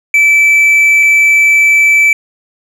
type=tone pair in turn; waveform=triangle; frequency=2316 / 2316 Hz; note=D7 / D7; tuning=-25 / -25 cents; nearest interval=unison; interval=0 cents; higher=neither; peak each=-3 dBFS; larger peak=neither; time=0.14-1.03 / 1.03-2.13 s; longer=second; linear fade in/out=2 ms; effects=none